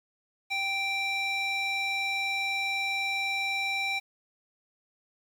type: tone with band-pass filter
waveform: square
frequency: 784 Hz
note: G5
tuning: in tune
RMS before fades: -30 dBFS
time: 0.5-4 s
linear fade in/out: 20 ms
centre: 2900 Hz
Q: 3.2
effects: 9-bit